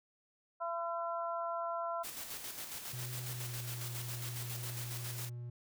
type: harmonic tone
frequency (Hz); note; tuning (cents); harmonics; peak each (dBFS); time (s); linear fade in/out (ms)
338.1; E4; +44; 2 / 3 / 4; -38 / -40 / -41; 0.6-2.04; 20
type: noise with tremolo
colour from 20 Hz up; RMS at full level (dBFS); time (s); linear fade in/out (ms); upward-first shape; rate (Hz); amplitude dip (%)
white; -43; 2.03-5.3; 20; square; 7.3; 40
type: tone with pitch glide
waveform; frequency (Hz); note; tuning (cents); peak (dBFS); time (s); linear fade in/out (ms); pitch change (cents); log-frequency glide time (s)
triangle; 123.47 to 120.44; B2 to B2; 0 to -43; -39; 2.93-5.5; 5; -43; 3.32-3.55
effects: none